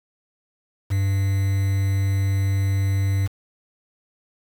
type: tone with quantisation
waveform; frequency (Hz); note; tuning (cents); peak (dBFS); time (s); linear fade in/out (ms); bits
triangle; 98; G2; 0; -16; 0.9-3.28; 20; 6
effects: none